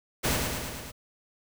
pink noise with echo, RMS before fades -26 dBFS, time 0.23-0.37 s, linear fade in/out 20 ms, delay 110 ms, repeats 5, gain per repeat -3 dB, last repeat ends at 0.92 s, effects none

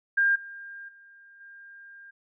sine tone with level steps, 1603 Hz, G6, 38 cents sharp, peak -19 / -39 / -50 / -45 dBFS, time 0.17-2.11 s, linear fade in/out 10 ms, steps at 0.35 / 0.88 / 1.4 s, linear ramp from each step 10 ms, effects none

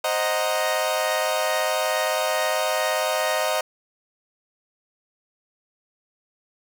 sawtooth chord, C half-diminished seventh, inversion none, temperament equal, 523.3 / 622.3 / 740 / 932.3 Hz, C5 / Eb5 / Gb5 / Bb5, 0 / 0 / 0 / 0 cents, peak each -24 / -20 / -25 / -26 dBFS, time 0.04-3.61 s, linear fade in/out 5 ms, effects none

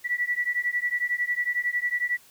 sine beating tone pair, 1947 / 1958 Hz, B6 / B6, -25 / -15 cents, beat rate 11 Hz, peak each -27 dBFS, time 0.04-2.18 s, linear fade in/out 20 ms, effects white hiss -55 dBFS RMS until 2.3 s

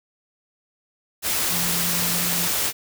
sine tone in noise, 173.1 Hz, F3, 15 cents flat, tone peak -30 dBFS, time 1.49-2.5 s, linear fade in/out 50 ms, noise white, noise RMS -23 dBFS, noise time 1.22-2.73 s, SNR -10 dB, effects none

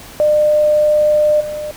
sine tone with level steps, 602 Hz, D5, 43 cents sharp, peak -9 / -21 dBFS, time 0.2-1.71 s, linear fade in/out 0 ms, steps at 1.4 s, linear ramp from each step 10 ms, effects pink hiss -36 dBFS RMS until 1.76 s

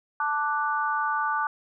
sine chord, D major, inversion second, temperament equal, 880 / 1174.7 / 1480 Hz, A5 / D6 / F#6, 0 / 0 / 0 cents, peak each -28 / -27 / -29 dBFS, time 0.2-1.47 s, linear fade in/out 2 ms, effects none

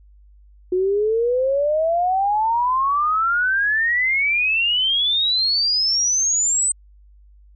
sine exponential sweep, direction up, 360.1 to 8200 Hz, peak -16 dBFS, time 0.72-6.72 s, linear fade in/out 5 ms, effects added 50 Hz sine -46 dBFS peak until 7.55 s

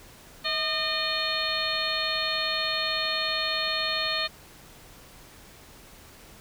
harmonic tone with a mistuned harmonic, 610 Hz, D#5, 34 cents flat, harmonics 1 / 2 / 3 / 4 / 5 / 6 / 7, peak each -35 / -34 / -33 / -34 / -35 / -32 / -30 dBFS, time 0.44-4.28 s, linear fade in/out 20 ms, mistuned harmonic 1, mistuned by +80 cents, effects pink hiss -50 dBFS RMS until 6.4 s

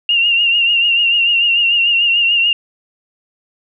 sine tone with vibrato, 2794 Hz, F7, in tune, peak -10 dBFS, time 0.09-2.53 s, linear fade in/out 2 ms, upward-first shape triangle, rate 6.8 Hz, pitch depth 57 cents each way, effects none

